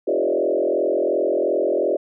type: tone with frequency modulation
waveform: sine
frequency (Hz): 476.6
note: A#4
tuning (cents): +38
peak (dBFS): -17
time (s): 0.07-1.97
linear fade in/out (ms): 10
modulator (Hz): 42.8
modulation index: 3.3
effects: none